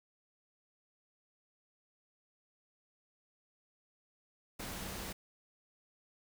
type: tone in noise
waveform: sine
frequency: 190.9 Hz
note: G3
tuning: 46 cents flat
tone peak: -50 dBFS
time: 4.59-5.13 s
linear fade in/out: 10 ms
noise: pink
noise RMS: -43 dBFS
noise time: 4.59-5.13 s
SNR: -10 dB
effects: none